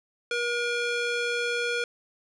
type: tone with band-pass filter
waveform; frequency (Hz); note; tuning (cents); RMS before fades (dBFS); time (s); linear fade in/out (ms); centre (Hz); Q
square; 478.1; A#4; +44; -28; 0.31-1.84; 2; 2300; 0.75
effects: resampled to 24000 Hz + 10-bit